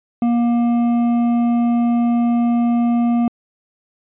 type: tone with hard clipping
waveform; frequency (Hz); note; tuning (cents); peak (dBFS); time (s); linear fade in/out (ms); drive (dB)
triangle; 236.9; A#3; +28; -15; 0.22-3.28; 2; 11
effects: resampled to 8000 Hz